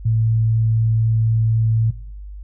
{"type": "tone", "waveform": "sine", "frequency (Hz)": 112, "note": "A2", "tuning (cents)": 31, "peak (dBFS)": -14, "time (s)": [0.05, 1.91], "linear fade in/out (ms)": 10, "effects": ["noise-tail reverb RT60 0.6 s tail -20 dB re dry", "added 50 Hz sine -31 dBFS peak until 2.43 s"]}